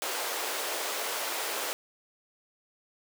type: high-pass noise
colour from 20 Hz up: pink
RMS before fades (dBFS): -33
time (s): 0.02-1.73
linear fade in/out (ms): 0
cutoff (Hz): 420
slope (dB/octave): 24
effects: none